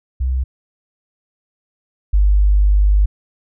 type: tone pair in turn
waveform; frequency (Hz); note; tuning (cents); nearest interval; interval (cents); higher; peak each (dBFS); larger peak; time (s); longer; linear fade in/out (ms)
sine; 64.1 / 50.1; C2 / G1; -35 / +38; major third; 427; first; -15 / -9; second; 0.2-0.44 / 2.13-3.06; second; 10
effects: none